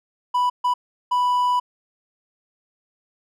triangle tone bursts at uneven times, 987.8 Hz, B5, in tune, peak -15 dBFS, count 3, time 0.34-0.5 / 0.64-0.74 / 1.11-1.6 s, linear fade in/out 10 ms, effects none

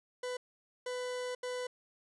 40% pulse tone bursts at uneven times, 498.7 Hz, B4, 17 cents sharp, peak -35 dBFS, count 3, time 0.23-0.37 / 0.86-1.35 / 1.43-1.67 s, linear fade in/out 5 ms, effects resampled to 22050 Hz

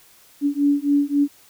sine beating tone pair, 284.3 / 288 Hz, C#4 / D4, +44 / -34 cents, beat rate 3.7 Hz, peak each -19 dBFS, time 0.41-1.28 s, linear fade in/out 50 ms, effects white hiss -52 dBFS RMS until 1.49 s

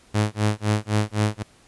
sawtooth tone with tremolo, 105.9 Hz, G#2, 34 cents sharp, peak -13 dBFS, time 0.14-1.43 s, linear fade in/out 10 ms, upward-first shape sine, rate 3.9 Hz, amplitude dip 100%, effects pink hiss -55 dBFS RMS until 1.67 s + resampled to 24000 Hz

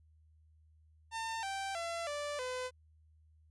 sawtooth tone with pitch steps, 902 / 780.7 / 675.7 / 584.9 / 506.2 Hz, A5 / G5 / E5 / D5 / B4, +43 / -7 / +43 / -7 / +43 cents, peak -33 dBFS, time 1.11-2.71 s, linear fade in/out 50 ms, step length 320 ms, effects added 78 Hz sine -62 dBFS peak until 3.5 s + resampled to 22050 Hz

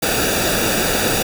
pink noise with comb filter, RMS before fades -18 dBFS, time 0.02-1.23 s, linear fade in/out 10 ms, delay 0.95 ms, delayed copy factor -0.65, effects none

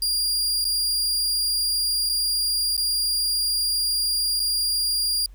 sawtooth tone with dropouts, 4809 Hz, D8, 40 cents sharp, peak -18 dBFS, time 0.02-5.26 s, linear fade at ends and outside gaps 2 ms, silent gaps 0.644-0.651 / 2.092-2.096 / 2.767-2.777 / 4.396-4.4 s, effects added 46 Hz sine -41 dBFS peak until 5.34 s + pink hiss -63 dBFS RMS until 5.34 s

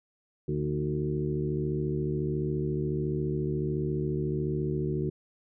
harmonic tone with a mistuned harmonic, 74.2 Hz, D2, 18 cents sharp, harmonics 1 / 2 / 3 / 4 / 5 / 6, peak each -39 / -30 / -37 / -37 / -32 / -41 dBFS, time 0.48-5.1 s, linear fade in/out 5 ms, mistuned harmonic 4, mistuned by +73 cents, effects none

